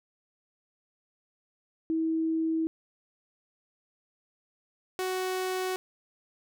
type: tone pair in turn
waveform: sine / sawtooth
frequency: 322.7 / 371.8 Hz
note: E4 / F#4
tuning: -37 / +8 cents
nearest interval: major second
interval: 245 cents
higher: second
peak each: -25 dBFS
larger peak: neither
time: 1.9-2.67 / 4.99-5.76 s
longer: neither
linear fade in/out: 0 ms
effects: none